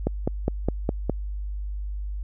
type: click train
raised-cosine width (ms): 2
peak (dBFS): -9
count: 6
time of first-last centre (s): 0.07-1.097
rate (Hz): 4.87
effects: added 50 Hz sine -28 dBFS peak until 2.23 s